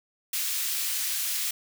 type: high-pass noise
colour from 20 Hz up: white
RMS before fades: -29 dBFS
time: 0.33-1.51 s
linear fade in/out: 5 ms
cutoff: 2100 Hz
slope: 12 dB/octave
effects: none